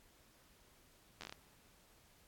slowing click train, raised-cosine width 0.2 ms, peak -29 dBFS, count 7, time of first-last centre 1.21-1.325 s, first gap 11 ms, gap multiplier 1.22, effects pink hiss -67 dBFS RMS until 2.27 s + AAC 64 kbps

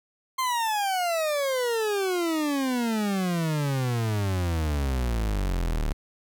40% pulse exponential sweep, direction down, 1059 to 35.41 Hz, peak -23 dBFS, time 0.38-5.93 s, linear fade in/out 10 ms, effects 10-bit

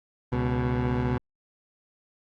20% pulse tone pair together, 69.3 / 123.63 Hz, C#2 / B2, 0 / +2 cents, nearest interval minor seventh, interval 1002 cents, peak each -25 / -20 dBFS, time 0.32-1.18 s, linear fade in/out 5 ms, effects low-pass 2000 Hz 12 dB/octave + Opus 24 kbps

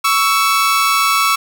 sawtooth tone pair together, 1119.9 / 1318.5 Hz, C#6 / E6, +17 / 0 cents, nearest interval minor third, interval 283 cents, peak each -11 dBFS, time 0.04-1.36 s, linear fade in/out 10 ms, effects none

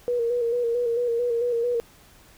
sine tone with vibrato, 475.6 Hz, A#4, 35 cents sharp, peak -21 dBFS, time 0.08-1.8 s, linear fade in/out 0 ms, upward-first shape square, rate 4.5 Hz, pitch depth 38 cents each way, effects pink hiss -53 dBFS RMS until 2.37 s

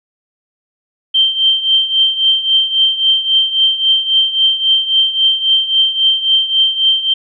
sine tone with tremolo, 3136 Hz, G7, in tune, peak -6 dBFS, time 1.14-7.14 s, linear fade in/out 10 ms, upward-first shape triangle, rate 3.7 Hz, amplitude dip 80%, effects none

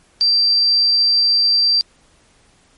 sine tone, 4699 Hz, D8, in tune, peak -11 dBFS, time 0.21-1.81 s, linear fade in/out 0 ms, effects pink hiss -54 dBFS RMS until 2.77 s + MP3 48 kbps

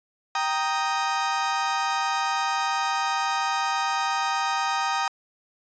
35% pulse chord, Eb major, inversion first, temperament equal, 784 / 932.3 / 1244.5 Hz, G5 / Bb5 / Eb6, 0 / 0 / 0 cents, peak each -26 dBFS, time 0.35-5.08 s, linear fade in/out 2 ms, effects resampled to 16000 Hz

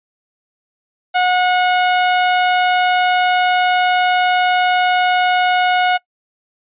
sawtooth tone, 728 Hz, F#5, 28 cents flat, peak -8 dBFS, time 1.14-5.98 s, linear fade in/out 20 ms, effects noise-tail reverb RT60 0.1 s tail -22 dB re dry + resampled to 8000 Hz

